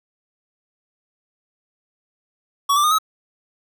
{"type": "tone with pitch steps", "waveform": "square", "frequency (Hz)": [1126, 1175.2, 1226.5, 1280.1], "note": ["C#6", "D6", "D#6", "D#6"], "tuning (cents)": [27, 1, -25, 49], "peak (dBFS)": -15, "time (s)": [2.69, 2.986], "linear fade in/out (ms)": 10, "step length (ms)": 74, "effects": []}